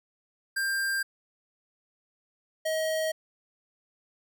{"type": "tone pair in turn", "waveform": "square", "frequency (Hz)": [1590, 633.7], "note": ["G6", "D#5"], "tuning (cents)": [24, 32], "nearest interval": "octave + major third", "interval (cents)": 1592, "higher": "first", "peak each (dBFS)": -27, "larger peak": "neither", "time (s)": [[0.56, 1.03], [2.65, 3.12]], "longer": "neither", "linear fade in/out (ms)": 10, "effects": []}